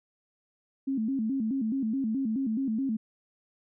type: tone with vibrato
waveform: sine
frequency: 243.8 Hz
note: B3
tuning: 22 cents flat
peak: -26 dBFS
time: 0.87-2.97 s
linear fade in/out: 10 ms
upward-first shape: square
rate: 4.7 Hz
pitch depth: 180 cents each way
effects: none